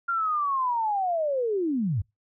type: linear sweep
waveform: sine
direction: down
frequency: 1400 to 82.7 Hz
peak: -23 dBFS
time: 0.08-2.02 s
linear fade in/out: 10 ms
effects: noise-tail reverb RT60 0.2 s tail -25 dB re dry